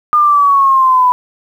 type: exponential sweep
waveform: sine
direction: down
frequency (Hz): 1217 to 987.8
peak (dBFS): -6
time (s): 0.13-1.12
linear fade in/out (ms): 0
effects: 7-bit